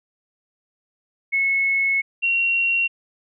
sine tone pair in turn, 2191 / 2743 Hz, C#7 / F7, -21 / -32 cents, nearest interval major third, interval 389 cents, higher second, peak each -17 / -17 dBFS, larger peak neither, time 1.32-2.02 / 2.22-2.88 s, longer first, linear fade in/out 20 ms, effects none

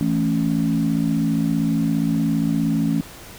sine chord, A major, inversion second, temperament equal, 164.81 / 220 / 277.2 Hz, E3 / A3 / C#4, 0 / 0 / 0 cents, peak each -21 dBFS, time 0.01-3.01 s, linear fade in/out 0 ms, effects tanh soft clip ceiling -9 dBFS + pink hiss -40 dBFS RMS until 3.38 s

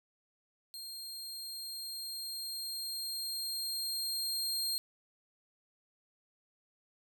sawtooth tone with level ramp, 4210 Hz, C8, 10 cents sharp, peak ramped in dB -40 to -29 dBFS, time 0.74-4.78 s, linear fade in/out 0 ms, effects none

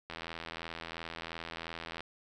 click train, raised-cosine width 0.3 ms, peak -24 dBFS, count 159, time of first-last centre 0.1-2.006 s, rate 82.9 Hz, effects none

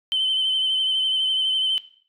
sine tone with vibrato, 3073 Hz, G7, 35 cents flat, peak -18 dBFS, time 0.12-1.78 s, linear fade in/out 0 ms, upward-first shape sine, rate 12 Hz, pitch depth 28 cents each way, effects noise-tail reverb RT60 0.5 s tail -17 dB re dry + tanh soft clip ceiling -15 dBFS

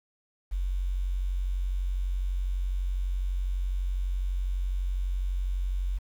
sine tone with quantisation, 46 Hz, F#1, 9 cents flat, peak -26 dBFS, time 0.51-5.99 s, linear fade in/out 20 ms, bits 9, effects none

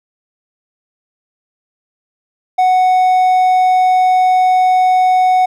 triangle tone, 740 Hz, F#5, in tune, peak -6 dBFS, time 2.58-5.46 s, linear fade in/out 10 ms, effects none

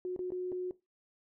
sine tone with dropouts, 364.1 Hz, F#4, 28 cents flat, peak -33 dBFS, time 0.05-0.71 s, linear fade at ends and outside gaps 1 ms, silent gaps 0.163-0.191 / 0.305-0.32 / 0.519-0.524 s, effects noise-tail reverb RT60 0.2 s tail -17 dB re dry

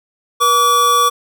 square tone pair together, 482.7 / 1148 Hz, B4 / D6, -40 / -40 cents, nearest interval octave + minor third, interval 1500 cents, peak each -21 / -11 dBFS, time 0.4-1.1 s, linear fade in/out 20 ms, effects none

